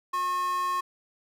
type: tone with high-pass filter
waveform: square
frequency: 361.6 Hz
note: F#4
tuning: 40 cents flat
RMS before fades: -28 dBFS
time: 0.13-0.81 s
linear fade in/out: 10 ms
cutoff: 1000 Hz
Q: 7.4
effects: none